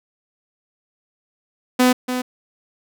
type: tone with echo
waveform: sawtooth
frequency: 251.5 Hz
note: B3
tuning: 32 cents sharp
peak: -8 dBFS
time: 1.79-1.93 s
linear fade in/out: 10 ms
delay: 290 ms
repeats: 1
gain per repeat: -9 dB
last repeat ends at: 2.22 s
effects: none